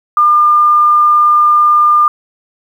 sine tone, 1203 Hz, D6, 41 cents sharp, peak -5 dBFS, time 0.17-2.08 s, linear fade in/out 2 ms, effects 7-bit

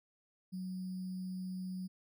sine tone with sample-and-hold, 185 Hz, F#3, in tune, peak -38 dBFS, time 0.52-1.88 s, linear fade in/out 20 ms, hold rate 4900 Hz, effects none

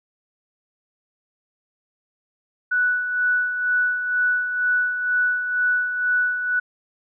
sine tone with tremolo, 1480 Hz, F#6, in tune, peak -16 dBFS, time 2.71-6.6 s, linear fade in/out 10 ms, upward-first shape sine, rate 2.1 Hz, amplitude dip 55%, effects none

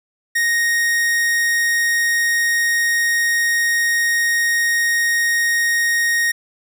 45% pulse tone, 1865 Hz, A#6, in tune, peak -15 dBFS, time 0.35-6.32 s, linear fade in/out 10 ms, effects none

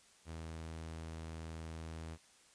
sawtooth tone, 80.9 Hz, E2, 32 cents flat, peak -40 dBFS, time 0.25-2.18 s, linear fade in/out 50 ms, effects white hiss -65 dBFS RMS until 2.54 s + resampled to 22050 Hz

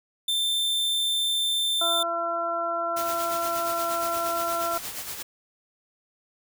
45% pulse tone, 3563 Hz, A7, 21 cents sharp, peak -23 dBFS, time 0.28-2.03 s, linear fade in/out 5 ms
harmonic tone, 338.6 Hz, E4, 46 cents sharp, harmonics 1 / 2 / 3 / 4, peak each -39 / -28 / -36 / -28 dBFS, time 1.81-4.78 s, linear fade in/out 5 ms
white noise with tremolo, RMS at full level -33 dBFS, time 2.96-5.23 s, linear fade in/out 10 ms, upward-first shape sine, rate 8.5 Hz, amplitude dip 50%
effects none

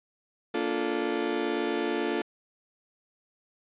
35% pulse chord, Bb major seventh, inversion none, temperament just, 233.1 / 291.4 / 349.6 / 437 Hz, Bb3 / D4 / F4 / A4, 0 / -13 / +2 / -12 cents, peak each -34 / -31 / -29 / -30 dBFS, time 0.54-2.22 s, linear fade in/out 5 ms, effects resampled to 8000 Hz + 9-bit

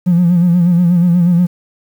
triangle tone with vibrato, 174.61 Hz, F3, in tune, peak -4 dBFS, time 0.06-1.47 s, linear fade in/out 20 ms, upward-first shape sine, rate 8.3 Hz, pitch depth 61 cents each way, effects tanh soft clip ceiling -4 dBFS + 7-bit

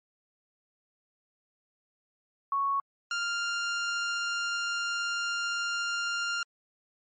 sine / sawtooth tone pair in turn, 1108.7 / 1396.9 Hz, C#6 / F6, 0 / 0 cents, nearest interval major third, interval 400 cents, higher second, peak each -25 dBFS, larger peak neither, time 2.52-2.8 / 3.11-6.43 s, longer second, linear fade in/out 2 ms, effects MP3 32 kbps

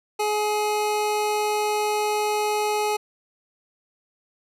square tone pair together, 421.4 / 842 Hz, G#4 / G#5, +25 / +24 cents, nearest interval octave, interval 1199 cents, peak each -25 dBFS, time 0.19-2.97 s, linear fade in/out 10 ms, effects resampled to 32000 Hz

